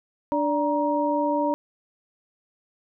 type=tone cluster; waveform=sine; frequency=294.4 / 584 / 942 Hz; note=D4 / D5 / A#5; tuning=+4 / -10 / +18 cents; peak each=-25 dBFS; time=0.32-1.54 s; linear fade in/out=0 ms; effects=none